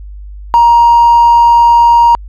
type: tone with hard clipping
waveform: sine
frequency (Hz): 941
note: A#5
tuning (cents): +16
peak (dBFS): -3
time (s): 0.54-2.15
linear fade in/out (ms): 0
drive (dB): 1
effects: added 50 Hz sine -25 dBFS peak until 2.28 s